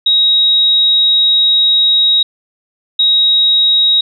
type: tone pair in turn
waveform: sine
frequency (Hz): 3800 / 3800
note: A#7 / A#7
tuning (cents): +33 / +33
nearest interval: unison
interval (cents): 0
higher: neither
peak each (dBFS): -7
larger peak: neither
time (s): 0.06-2.23 / 2.99-4.01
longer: first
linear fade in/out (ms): 5
effects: none